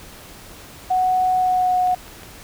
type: tone with pitch glide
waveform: sine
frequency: 740 to 730.7 Hz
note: F#5 to F#5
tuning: 0 to -22 cents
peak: -15 dBFS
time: 0.9-1.95 s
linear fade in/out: 10 ms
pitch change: -22 cents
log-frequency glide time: 1.34-1.78 s
type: clicks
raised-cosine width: 0.3 ms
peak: -24 dBFS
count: 5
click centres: 1.873 / 1.913 / 1.947 / 2.08 / 2.233 s
effects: pink hiss -41 dBFS RMS until 2.43 s